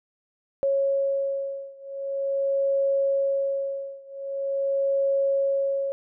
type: beating tone pair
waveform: sine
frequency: 550 / 550.44 Hz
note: C#5 / C#5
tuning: -14 / -12 cents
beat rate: 0.44 Hz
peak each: -25 / -26 dBFS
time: 0.63-5.92 s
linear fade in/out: 0 ms
effects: none